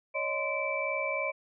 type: tone cluster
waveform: sine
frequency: 557 / 620 / 1032 / 2322 Hz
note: C#5 / D#5 / C6 / D7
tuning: +8 / -6 / -24 / -20 cents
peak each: -35 / -35 / -37 / -32 dBFS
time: 0.14-1.32 s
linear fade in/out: 20 ms
effects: none